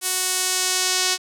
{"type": "tone with band-pass filter sweep", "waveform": "sawtooth", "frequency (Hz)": 369.6, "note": "F#4", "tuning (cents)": -2, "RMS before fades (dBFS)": -22, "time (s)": [0.01, 1.18], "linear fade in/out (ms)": 50, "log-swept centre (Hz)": [9600, 5600], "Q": 1.2, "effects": []}